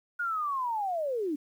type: linear sweep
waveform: sine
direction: down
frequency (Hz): 1449 to 275.8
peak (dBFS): -28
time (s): 0.19-1.36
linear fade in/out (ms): 10
effects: 10-bit